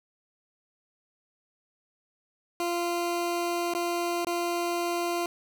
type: tone with dropouts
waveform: 20% pulse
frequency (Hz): 345.9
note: F4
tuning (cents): -17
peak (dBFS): -22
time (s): 2.6-5.26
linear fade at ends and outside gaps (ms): 1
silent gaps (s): 3.737-3.749 / 4.248-4.269
effects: none